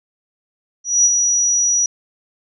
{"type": "tone with ADSR envelope", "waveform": "sine", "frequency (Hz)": 5830, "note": "F#8", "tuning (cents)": -26, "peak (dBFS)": -8, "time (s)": [0.84, 1.86], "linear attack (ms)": 210, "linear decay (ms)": 35, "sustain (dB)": -5, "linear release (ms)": 3, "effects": []}